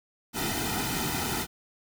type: noise with comb filter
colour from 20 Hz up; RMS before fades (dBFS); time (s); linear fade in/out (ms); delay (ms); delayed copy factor
pink; -30; 0.33-1.47; 50; 1.8; -0.8
effects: none